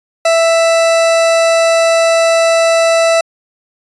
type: tone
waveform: 40% pulse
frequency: 661 Hz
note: E5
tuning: 5 cents sharp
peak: -7 dBFS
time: 0.25-3.21 s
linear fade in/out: 5 ms
effects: resampled to 22050 Hz